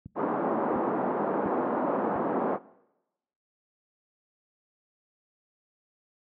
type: click train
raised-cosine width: 5 ms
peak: -26 dBFS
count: 4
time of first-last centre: 0.06-2.158 s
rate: 1.43 Hz
type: band-pass noise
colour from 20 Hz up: pink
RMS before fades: -28 dBFS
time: 0.15-2.59 s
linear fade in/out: 50 ms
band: 220 to 1100 Hz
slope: 24 dB/octave
effects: noise-tail reverb RT60 0.9 s tail -20 dB re dry + high-pass 100 Hz 12 dB/octave